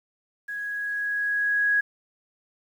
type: tone with level ramp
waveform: sine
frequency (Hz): 1661.2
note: G#6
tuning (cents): 0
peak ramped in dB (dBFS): -30 to -18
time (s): 0.48-1.81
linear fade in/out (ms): 10
effects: 9-bit